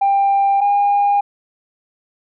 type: tone pair in turn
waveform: sine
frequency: 793 / 810.6 Hz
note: G5 / G#5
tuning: +20 / -42 cents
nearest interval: unison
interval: 38 cents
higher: second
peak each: -10 / -10 dBFS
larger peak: neither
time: 0.01-0.61 / 0.61-1.21 s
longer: neither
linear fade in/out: 10 ms
effects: tanh soft clip ceiling -9 dBFS